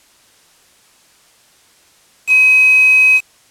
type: tone with quantisation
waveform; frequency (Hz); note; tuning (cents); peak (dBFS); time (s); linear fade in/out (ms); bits
sine; 2533; D#7; +30; -6; 2.27-3.21; 50; 4
effects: white hiss -50 dBFS RMS until 3.5 s + low-pass 10000 Hz 12 dB/octave

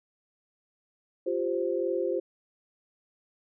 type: chord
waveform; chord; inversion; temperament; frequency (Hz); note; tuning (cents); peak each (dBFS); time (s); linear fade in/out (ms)
sine; F suspended second; none; equal; 349.2 / 392 / 523.3; F4 / G4 / C5; 0 / 0 / 0; -30 / -31 / -30; 1.26-2.2; 10
effects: none

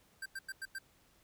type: tone bursts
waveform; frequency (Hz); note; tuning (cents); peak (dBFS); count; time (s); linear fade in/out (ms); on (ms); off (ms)
square; 1571; G6; +3; -40; 5; 0.22-0.786; 5; 38; 94
effects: pink hiss -68 dBFS RMS until 1.23 s

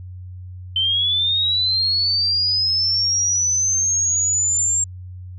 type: linear sweep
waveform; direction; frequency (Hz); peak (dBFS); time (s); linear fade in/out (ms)
sine; up; 3073 to 7459; -16; 0.76-4.84; 2
effects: added 91 Hz sine -32 dBFS peak until 5.38 s

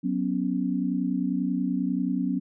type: chord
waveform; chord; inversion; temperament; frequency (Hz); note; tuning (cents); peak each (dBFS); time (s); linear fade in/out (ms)
sine; F# suspended fourth; none; equal; 185 / 246.9 / 277.2; F#3 / B3 / C#4; 0 / 0 / 0; -28; 0.03-2.4; 20
effects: none

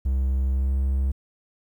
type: tone with pitch glide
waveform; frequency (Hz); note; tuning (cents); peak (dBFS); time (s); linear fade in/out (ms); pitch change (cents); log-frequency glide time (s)
triangle; 65.9 to 67.01; C2 to C2; +13 to +42; -18; 0.05-1.12; 10; +29; 0.52-0.73
effects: 10-bit

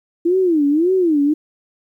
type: tone with vibrato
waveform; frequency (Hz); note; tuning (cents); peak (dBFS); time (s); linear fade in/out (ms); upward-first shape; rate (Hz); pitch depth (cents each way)
sine; 327.9; E4; -9; -12; 0.25-1.34; 10; sine; 1.8; 250
effects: 9-bit

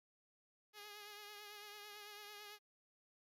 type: tone with vibrato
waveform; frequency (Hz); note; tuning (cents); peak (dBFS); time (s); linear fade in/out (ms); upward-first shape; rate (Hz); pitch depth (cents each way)
5% pulse; 415.3; G#4; 0; -40; 0.73-2.59; 50; triangle; 9; 40
effects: MP3 96 kbps

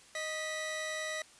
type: tone pair together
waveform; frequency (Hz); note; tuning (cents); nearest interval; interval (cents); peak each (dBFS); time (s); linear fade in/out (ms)
sawtooth; 622.3 / 1956.9; D#5 / B6; 0 / -16; octave + minor sixth; 1984; -35 / -34; 0.15-1.22; 2
effects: white hiss -58 dBFS RMS until 1.39 s + resampled to 22050 Hz

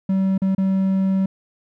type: tone with dropouts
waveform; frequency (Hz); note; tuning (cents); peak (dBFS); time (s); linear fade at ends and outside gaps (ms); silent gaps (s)
triangle; 191.6; G3; -39; -14; 0.09-1.26; 5; 0.379-0.418 / 0.55-0.58
effects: none

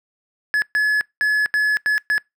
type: tone bursts at uneven times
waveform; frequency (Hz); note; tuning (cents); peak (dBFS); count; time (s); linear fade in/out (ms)
triangle; 1706; G#6; +46; -13; 6; 0.54-0.62 / 0.75-1.01 / 1.21-1.46 / 1.54-1.77 / 1.86-1.98 / 2.1-2.18; 0
effects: noise-tail reverb RT60 0.2 s tail -26 dB re dry

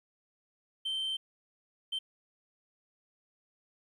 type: tone bursts at uneven times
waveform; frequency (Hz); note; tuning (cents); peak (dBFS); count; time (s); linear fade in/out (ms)
sine; 3114; G7; -12; -29; 2; 0.85-1.17 / 1.92-1.99; 10
effects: tanh soft clip ceiling -30 dBFS + 11-bit

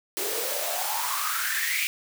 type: noise with high-pass filter sweep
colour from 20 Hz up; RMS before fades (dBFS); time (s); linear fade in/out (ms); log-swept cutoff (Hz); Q
white; -28; 0.17-1.87; 0; 360 to 2400; 7.3
effects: none

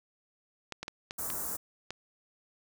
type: clicks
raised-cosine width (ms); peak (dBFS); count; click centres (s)
0.2; -20; 6; 0.723 / 0.83 / 0.881 / 1.109 / 1.302 / 1.906
type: band-stop noise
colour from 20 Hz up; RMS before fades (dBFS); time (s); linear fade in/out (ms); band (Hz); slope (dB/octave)
white; -36; 1.18-1.57; 10; 1400 to 6900; 24
effects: none

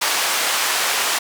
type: band-pass noise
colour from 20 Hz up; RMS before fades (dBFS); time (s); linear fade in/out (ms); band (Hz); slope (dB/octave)
pink; -20; 0.01-1.19; 10; 880 to 12000; 12
effects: none

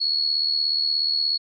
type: tone with amplitude modulation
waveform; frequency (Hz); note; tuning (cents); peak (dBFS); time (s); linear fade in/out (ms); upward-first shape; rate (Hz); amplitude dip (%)
sine; 4357; C#8; -31; -17; 0-1.38; 20; sine; 76.8; 60
effects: none

